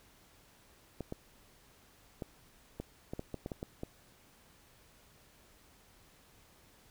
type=clicks; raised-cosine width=2 ms; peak=-25 dBFS; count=11; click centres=1.007 / 1.124 / 2.222 / 2.8 / 3.135 / 3.194 / 3.343 / 3.461 / 3.518 / 3.629 / 3.834 s; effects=pink hiss -63 dBFS RMS until 6.9 s